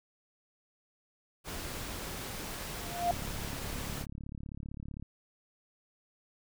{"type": "noise", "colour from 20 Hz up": "pink", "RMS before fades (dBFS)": -40, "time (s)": [1.44, 4.06], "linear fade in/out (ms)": 50}
{"type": "tone with exponential growth", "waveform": "sine", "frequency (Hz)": 698.5, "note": "F5", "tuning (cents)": 0, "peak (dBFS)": -23, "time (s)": [2.74, 3.11], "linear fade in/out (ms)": 1, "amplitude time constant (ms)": 79}
{"type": "click train", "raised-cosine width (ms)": 5, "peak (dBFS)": -30, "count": 69, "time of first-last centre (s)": [3.11, 5.025], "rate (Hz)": 35.5}
{"effects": []}